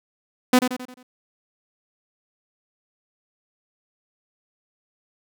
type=tone with echo; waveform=sawtooth; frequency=251.9 Hz; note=B3; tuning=34 cents sharp; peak=-8 dBFS; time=0.53-0.59 s; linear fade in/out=5 ms; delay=88 ms; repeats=5; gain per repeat=-7 dB; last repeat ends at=1.03 s; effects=none